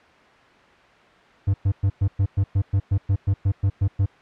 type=tone bursts; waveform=triangle; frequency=98 Hz; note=G2; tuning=in tune; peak=-14 dBFS; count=15; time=1.47-4.06 s; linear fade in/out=10 ms; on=70 ms; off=110 ms; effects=white hiss -51 dBFS RMS until 4.21 s + low-pass 2000 Hz 12 dB/octave